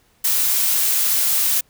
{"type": "noise", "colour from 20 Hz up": "blue", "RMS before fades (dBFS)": -18, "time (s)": [0.24, 1.61], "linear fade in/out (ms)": 10, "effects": ["pink hiss -59 dBFS RMS until 1.69 s"]}